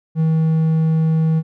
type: tone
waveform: triangle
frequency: 160 Hz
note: D#3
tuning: 49 cents sharp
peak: -11 dBFS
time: 0.15-1.43 s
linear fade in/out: 50 ms
effects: none